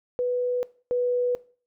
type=tone pair in turn; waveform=sine; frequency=493.9 / 491.8 Hz; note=B4 / B4; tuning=0 / -7 cents; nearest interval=unison; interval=7 cents; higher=first; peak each=-22 / -21 dBFS; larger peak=second; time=0.19-0.63 / 0.91-1.35 s; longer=neither; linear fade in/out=0 ms; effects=noise-tail reverb RT60 0.4 s tail -20 dB re dry